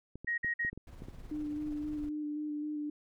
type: clicks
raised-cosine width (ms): 3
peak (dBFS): -31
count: 8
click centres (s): 0.156 / 0.246 / 0.446 / 0.649 / 0.73 / 0.776 / 1.021 / 1.085
type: tone bursts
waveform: sine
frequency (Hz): 1883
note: A#6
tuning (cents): +17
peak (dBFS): -30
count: 3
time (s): 0.27-0.7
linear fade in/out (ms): 10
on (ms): 110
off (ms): 50
type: noise with tremolo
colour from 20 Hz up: brown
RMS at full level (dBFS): -46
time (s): 0.87-2.09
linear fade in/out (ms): 2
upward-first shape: triangle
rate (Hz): 19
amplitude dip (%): 50
type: tone with vibrato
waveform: sine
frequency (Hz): 299.2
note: D4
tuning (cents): +32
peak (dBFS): -34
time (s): 1.31-2.9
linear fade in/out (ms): 5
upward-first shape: square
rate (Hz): 3.8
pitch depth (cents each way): 14
effects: none